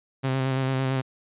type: tone with vibrato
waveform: sawtooth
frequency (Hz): 132.3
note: C3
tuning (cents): +20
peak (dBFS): -19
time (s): 0.23-1.02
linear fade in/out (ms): 20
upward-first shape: square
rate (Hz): 8.9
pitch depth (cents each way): 22
effects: resampled to 8000 Hz